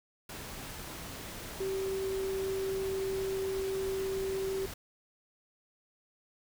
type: tone in noise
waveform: sine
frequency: 385 Hz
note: G4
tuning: 31 cents flat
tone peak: -31 dBFS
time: 1.6-4.66 s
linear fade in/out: 5 ms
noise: pink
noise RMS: -43 dBFS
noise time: 0.29-4.74 s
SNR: +9 dB
effects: none